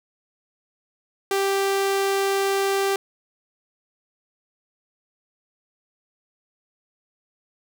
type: tone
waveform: sawtooth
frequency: 392.4 Hz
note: G4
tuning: 2 cents sharp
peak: -16 dBFS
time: 1.31-2.96 s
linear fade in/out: 2 ms
effects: none